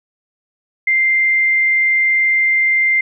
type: tone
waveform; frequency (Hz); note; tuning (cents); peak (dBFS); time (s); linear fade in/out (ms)
sine; 2093; C7; 0; -11; 0.87-3.01; 5
effects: none